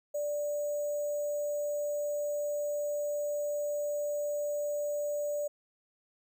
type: tone with sample-and-hold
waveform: sine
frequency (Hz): 587.3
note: D5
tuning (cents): 0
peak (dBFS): -30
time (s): 0.14-5.48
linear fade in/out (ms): 10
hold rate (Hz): 7350
effects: none